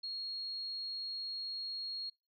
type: tone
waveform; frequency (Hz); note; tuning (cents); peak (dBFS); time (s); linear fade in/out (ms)
sine; 4289; C8; +42; -38; 0.03-2.1; 10
effects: noise-tail reverb RT60 0.3 s tail -25 dB re dry